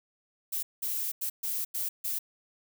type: noise bursts at uneven times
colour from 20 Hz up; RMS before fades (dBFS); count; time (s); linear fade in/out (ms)
violet; -32; 6; 0.52-0.63 / 0.82-1.12 / 1.21-1.3 / 1.43-1.65 / 1.74-1.89 / 2.04-2.19; 10
effects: none